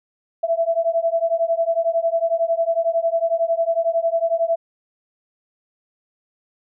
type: beating tone pair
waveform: sine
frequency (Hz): 660 / 671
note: E5 / E5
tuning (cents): +2 / +31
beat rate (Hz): 11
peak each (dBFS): -20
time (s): 0.43-4.56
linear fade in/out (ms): 10
effects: none